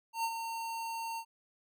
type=tone with ADSR envelope; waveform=square; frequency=912 Hz; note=A#5; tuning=38 cents flat; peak=-30 dBFS; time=0.13-1.25 s; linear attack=110 ms; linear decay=56 ms; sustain=-7 dB; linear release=70 ms; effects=none